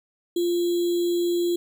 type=tone with sample-and-hold; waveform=sine; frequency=347.4 Hz; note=F4; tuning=9 cents flat; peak=-20 dBFS; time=0.36-1.56 s; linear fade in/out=5 ms; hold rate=3675 Hz; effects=none